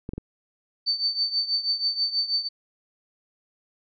clicks, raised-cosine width 3 ms, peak -19 dBFS, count 3, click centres 0.091 / 0.135 / 0.18 s
sine tone with tremolo, 4553 Hz, C#8, 45 cents sharp, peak -19 dBFS, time 0.86-2.49 s, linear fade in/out 20 ms, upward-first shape triangle, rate 6.2 Hz, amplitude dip 85%
effects none

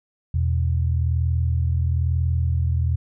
sine tone pair together, 82.41 / 123.47 Hz, E2 / B2, 0 / 0 cents, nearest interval perfect fifth, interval 700 cents, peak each -19 / -24 dBFS, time 0.34-2.96 s, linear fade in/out 5 ms, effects none

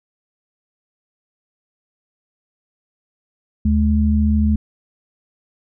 sine tone pair together, 75.48 / 213 Hz, D2 / G#3, +48 / +44 cents, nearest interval octave + tritone, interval 1796 cents, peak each -15 / -16 dBFS, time 3.65-4.56 s, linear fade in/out 5 ms, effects none

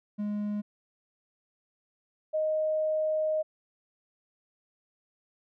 triangle / sine tone pair in turn, 207.7 / 622.4 Hz, G#3 / D#5, 0 / 0 cents, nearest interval octave + perfect fifth, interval 1900 cents, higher second, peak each -27 / -25 dBFS, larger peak second, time 0.18-0.62 / 2.33-3.43 s, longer second, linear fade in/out 20 ms, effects none

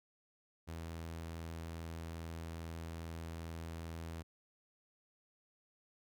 sawtooth tone, 82.41 Hz, E2, in tune, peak -39 dBFS, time 0.67-4.23 s, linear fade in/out 20 ms, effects none

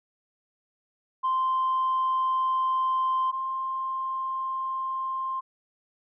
sine tone pair in turn, 1043 / 1053.9 Hz, C6 / C6, -6 / +12 cents, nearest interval unison, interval 18 cents, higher second, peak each -21 / -27 dBFS, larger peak first, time 1.23-3.32 / 3.32-5.41 s, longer neither, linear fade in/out 20 ms, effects tanh soft clip ceiling -19 dBFS

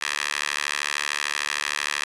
10% pulse tone with high-pass filter, 73.1 Hz, D2, 7 cents flat, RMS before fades -27 dBFS, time 0.01-2.04 s, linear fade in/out 5 ms, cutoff 1800 Hz, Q 1.4, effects resampled to 22050 Hz

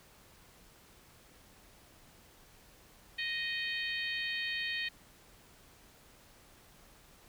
harmonic tone, 622.3 Hz, D#5, in tune, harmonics 3 / 4 / 5 / 6 / 7, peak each -37 / -39 / -41 / -43 / -44 dBFS, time 3.18-4.89 s, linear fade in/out 10 ms, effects pink hiss -60 dBFS RMS until 7.28 s

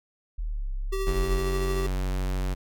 sine linear two-way sweep, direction down then up, 40.89 to 32.7 to 40.89 Hz, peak -27 dBFS, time 0.38-1.42 s, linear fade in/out 10 ms, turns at 0.7 s
square tone with tremolo, 386.3 Hz, G4, 25 cents flat, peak -28 dBFS, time 0.92-1.87 s, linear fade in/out 10 ms, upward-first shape triangle, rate 13 Hz, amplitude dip 35%
square tone, 46.69 Hz, F#1, 16 cents sharp, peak -26 dBFS, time 1.06-2.55 s, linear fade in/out 20 ms
effects none

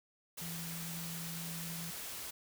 sine tone in noise, 167.2 Hz, E3, 25 cents sharp, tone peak -43 dBFS, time 0.41-1.91 s, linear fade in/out 10 ms, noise white, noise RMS -44 dBFS, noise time 0.37-2.31 s, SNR -2 dB, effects none

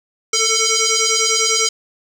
sine tone with frequency modulation, 450 Hz, A4, 39 cents sharp, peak -12 dBFS, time 0.33-1.69 s, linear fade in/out 5 ms, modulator 890 Hz, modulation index 7.8, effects tanh soft clip ceiling -10 dBFS + 8-bit

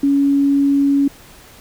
sine tone, 280 Hz, C#4, 18 cents sharp, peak -11 dBFS, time 0.03-1.08 s, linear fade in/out 5 ms, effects pink hiss -43 dBFS RMS until 1.6 s

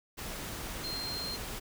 sine tone in noise, 4186 Hz, C8, in tune, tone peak -36 dBFS, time 0.83-1.37 s, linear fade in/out 20 ms, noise pink, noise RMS -40 dBFS, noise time 0.17-1.6 s, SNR +1 dB, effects none

